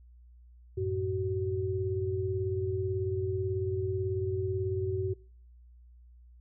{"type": "tone cluster", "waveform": "sine", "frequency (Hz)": [93.7, 111.9, 377.5], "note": ["F#2", "A2", "F#4"], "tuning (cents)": [22, 30, 35], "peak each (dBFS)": [-33, -37, -31], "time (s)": [0.77, 5.14], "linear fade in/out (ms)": 10, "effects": ["noise-tail reverb RT60 0.5 s tail -24 dB re dry", "added 60 Hz sine -52 dBFS peak until 6.4 s"]}